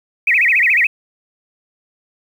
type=tone with vibrato; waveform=sine; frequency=2200 Hz; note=C#7; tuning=14 cents flat; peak=-10 dBFS; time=0.27-0.87 s; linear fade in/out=5 ms; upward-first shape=sine; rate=14 Hz; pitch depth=290 cents each way; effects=7-bit